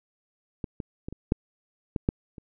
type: clicks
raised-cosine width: 3 ms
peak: -18 / -20 / -21 / -25 / -8 / -14 / -9 / -29 dBFS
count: 8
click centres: 0.642 / 0.802 / 1.085 / 1.126 / 1.321 / 1.962 / 2.089 / 2.382 s
effects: none